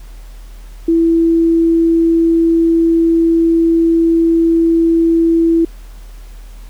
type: tone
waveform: sine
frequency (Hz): 331.2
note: E4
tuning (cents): +8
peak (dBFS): -8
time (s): 0.88-5.65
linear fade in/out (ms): 5
effects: added 40 Hz sine -30 dBFS peak until 6.69 s + pink hiss -46 dBFS RMS until 6.69 s